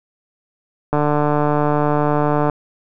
click train, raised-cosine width 1 ms, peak -4 dBFS, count 233, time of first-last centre 0.93-2.498 s, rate 148 Hz, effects none

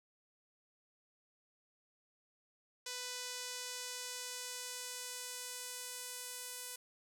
sawtooth tone with band-pass filter sweep, 496.9 Hz, B4, 11 cents sharp, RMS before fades -45 dBFS, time 2.86-6.76 s, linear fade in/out 5 ms, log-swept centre 6000 to 10000 Hz, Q 1.1, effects none

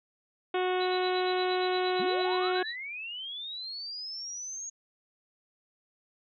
harmonic tone, 366.7 Hz, F#4, 15 cents flat, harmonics 1 / 2 / 3 / 4 / 5 / 6 / 7 / 8 / 9 / 10, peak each -28 / -32 / -38 / -39 / -44 / -42 / -43 / -45 / -45 / -48 dBFS, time 0.54-2.63 s, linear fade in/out 5 ms
sine tone with tremolo, 3951 Hz, B7, in tune, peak -34 dBFS, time 0.8-2.76 s, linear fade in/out 10 ms, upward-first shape sine, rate 8.6 Hz, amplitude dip 90%
sine linear sweep, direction up, 154 to 6645 Hz, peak -36 dBFS, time 1.99-4.7 s, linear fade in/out 10 ms
effects none

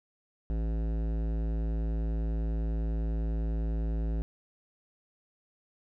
sine tone with hard clipping, 55 Hz, A1, in tune, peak -30 dBFS, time 0.5-4.22 s, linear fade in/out 0 ms, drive 16 dB, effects none

